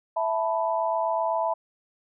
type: chord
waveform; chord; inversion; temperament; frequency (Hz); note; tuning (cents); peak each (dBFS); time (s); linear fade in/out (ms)
sine; E suspended fourth; none; equal; 659.3 / 880 / 987.8; E5 / A5 / B5; 0 / 0 / 0; -26 / -28 / -28; 0.16-1.54; 10
effects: none